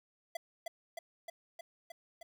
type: tone with echo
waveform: square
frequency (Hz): 671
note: E5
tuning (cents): +31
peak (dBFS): -36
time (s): 0.35-0.37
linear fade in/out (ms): 5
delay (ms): 310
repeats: 6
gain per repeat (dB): -2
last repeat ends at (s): 2.23
effects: 11-bit